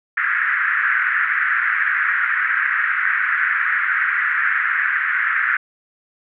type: band-pass noise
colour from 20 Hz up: white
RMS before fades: -19 dBFS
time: 0.17-5.57 s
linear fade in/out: 5 ms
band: 1400 to 1900 Hz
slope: 48 dB/octave
effects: none